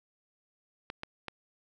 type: clicks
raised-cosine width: 0.3 ms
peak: -21 dBFS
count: 3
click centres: 0.901 / 1.034 / 1.283 s
effects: none